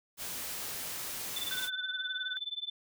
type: noise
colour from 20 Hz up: white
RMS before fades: -39 dBFS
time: 0.17-1.7 s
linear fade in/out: 50 ms
type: tone with tremolo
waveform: sine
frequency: 3520 Hz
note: A7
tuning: in tune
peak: -32 dBFS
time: 1.36-2.7 s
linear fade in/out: 5 ms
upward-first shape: sine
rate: 19 Hz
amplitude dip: 95%
type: tone with vibrato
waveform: sine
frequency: 1507 Hz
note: F#6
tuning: 31 cents sharp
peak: -37 dBFS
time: 1.51-2.37 s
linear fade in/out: 0 ms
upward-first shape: sine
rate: 12 Hz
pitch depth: 32 cents each way
effects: none